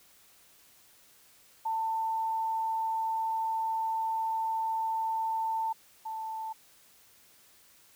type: tone pair in turn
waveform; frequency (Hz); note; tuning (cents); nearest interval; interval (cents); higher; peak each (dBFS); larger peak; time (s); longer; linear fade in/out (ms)
sine; 893 / 884.8; A5 / A5; +25 / +9; unison; 16; first; -28 / -34; first; 1.65-5.73 / 6.05-6.53; first; 10
effects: white hiss -60 dBFS RMS until 7.95 s